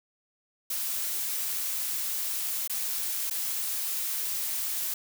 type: noise with dropouts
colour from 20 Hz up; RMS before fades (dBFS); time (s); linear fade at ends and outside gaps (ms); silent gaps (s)
blue; -31; 0.7-4.94; 5; 2.676-2.696 / 3.3-3.308
effects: none